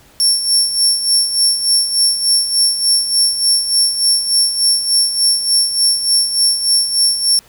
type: tone with tremolo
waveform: 30% pulse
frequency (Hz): 5450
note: F8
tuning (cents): -43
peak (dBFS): -5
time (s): 0.2-7.39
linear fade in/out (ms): 0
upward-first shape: sine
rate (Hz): 3.4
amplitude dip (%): 65
effects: pink hiss -47 dBFS RMS until 7.48 s